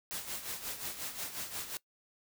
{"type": "noise with tremolo", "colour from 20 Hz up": "white", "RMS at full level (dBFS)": -38, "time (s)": [0.11, 1.77], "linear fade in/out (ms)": 0, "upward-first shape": "sine", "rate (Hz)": 5.6, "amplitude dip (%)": 65, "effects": ["noise-tail reverb RT60 0.1 s tail -21 dB re dry"]}